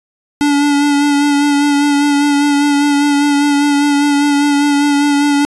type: tone with vibrato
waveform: square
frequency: 287.7 Hz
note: D4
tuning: 36 cents flat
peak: -10 dBFS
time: 0.41-5.45 s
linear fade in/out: 0 ms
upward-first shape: sine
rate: 5 Hz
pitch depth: 23 cents each way
effects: resampled to 24000 Hz